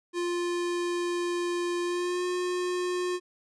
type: tone with pitch glide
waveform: square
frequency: 349.6 to 359.4 Hz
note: F4 to F4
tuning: +2 to +50 cents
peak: -28 dBFS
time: 0.13-3.2 s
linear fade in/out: 50 ms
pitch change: +48 cents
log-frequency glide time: 1.83-2.25 s
effects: resampled to 22050 Hz